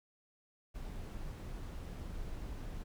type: noise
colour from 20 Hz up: brown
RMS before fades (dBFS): -43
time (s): 0.74-2.84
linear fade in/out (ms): 20
effects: none